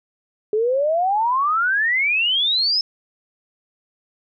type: exponential sweep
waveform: sine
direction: up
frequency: 415.3 to 5274 Hz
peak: -16 dBFS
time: 0.53-2.81 s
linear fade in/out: 2 ms
effects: none